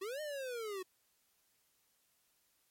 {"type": "linear two-way sweep", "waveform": "square", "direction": "up then down", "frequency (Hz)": [362.8, 619, 362.8], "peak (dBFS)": -40, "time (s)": [0.01, 0.83], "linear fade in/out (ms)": 10, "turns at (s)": 0.21, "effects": ["white hiss -75 dBFS RMS until 2.7 s", "MP3 64 kbps"]}